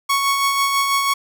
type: tone with tremolo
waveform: sawtooth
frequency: 1109 Hz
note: C#6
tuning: in tune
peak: -11 dBFS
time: 0.09-1.14 s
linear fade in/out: 10 ms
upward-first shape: sine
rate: 6.1 Hz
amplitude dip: 35%
effects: none